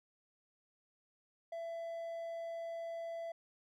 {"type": "tone", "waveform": "triangle", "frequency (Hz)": 668, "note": "E5", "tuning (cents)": 23, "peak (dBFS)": -38, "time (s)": [1.52, 3.32], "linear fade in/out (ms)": 5, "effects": []}